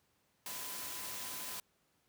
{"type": "tone in noise", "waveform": "sine", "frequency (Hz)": 1009, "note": "B5", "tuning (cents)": 37, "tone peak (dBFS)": -54, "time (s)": [0.46, 1.6], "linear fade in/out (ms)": 2, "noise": "white", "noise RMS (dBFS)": -43, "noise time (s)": [0.46, 1.6], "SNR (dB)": -14, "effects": ["pink hiss -75 dBFS RMS until 2.08 s", "high-pass 80 Hz 12 dB/octave"]}